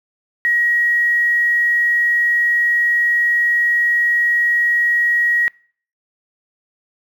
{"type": "tone with quantisation", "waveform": "sine", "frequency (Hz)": 1900, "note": "A#6", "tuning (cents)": 33, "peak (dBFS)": -13, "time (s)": [0.45, 5.48], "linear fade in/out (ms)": 0, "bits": 7, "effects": ["noise-tail reverb RT60 0.5 s tail -25 dB re dry"]}